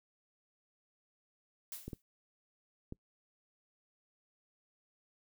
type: noise with exponential decay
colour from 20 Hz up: blue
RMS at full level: -41 dBFS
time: 1.72-2.02 s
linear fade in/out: 1 ms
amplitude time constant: 65 ms
type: clicks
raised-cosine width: 3 ms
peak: -29 dBFS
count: 3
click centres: 1.88 / 1.932 / 2.924 s
effects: noise-tail reverb RT60 0.1 s tail -25 dB re dry